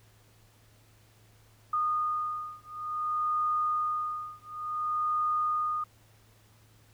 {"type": "beating tone pair", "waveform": "sine", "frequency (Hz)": [1228, 1228.56], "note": ["D#6", "D#6"], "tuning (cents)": [-23, -22], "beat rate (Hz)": 0.56, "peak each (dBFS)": -31, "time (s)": [1.73, 5.84], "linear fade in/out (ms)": 5, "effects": ["added 108 Hz sine -60 dBFS peak until 6.93 s", "pink hiss -63 dBFS RMS until 6.93 s"]}